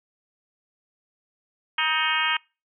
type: harmonic tone with a mistuned harmonic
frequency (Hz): 315.1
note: D#4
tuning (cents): +22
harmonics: 3 / 4 / 5 / 6 / 7 / 8 / 9 / 10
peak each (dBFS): -29 / -29 / -29 / -29 / -29 / -29 / -29 / -29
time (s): 1.78-2.37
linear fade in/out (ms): 5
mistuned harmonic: 6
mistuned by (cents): -42
effects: noise-tail reverb RT60 0.3 s tail -26 dB re dry